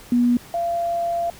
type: tone pair in turn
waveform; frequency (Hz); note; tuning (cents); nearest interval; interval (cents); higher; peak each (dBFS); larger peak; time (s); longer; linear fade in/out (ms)
sine; 242.2 / 685; B3 / F5; -34 / -34; octave + tritone; 1800; second; -14 / -20; first; 0.12-0.37 / 0.54-1.3; second; 2
effects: pink hiss -44 dBFS RMS until 1.39 s